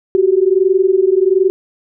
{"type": "tone pair together", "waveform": "sine", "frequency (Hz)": [368.5, 389.8], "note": ["F#4", "G4"], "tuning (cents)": [-7, -10], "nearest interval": "minor second", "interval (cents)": 97, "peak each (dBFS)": -12, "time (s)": [0.15, 1.5], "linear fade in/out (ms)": 0, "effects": []}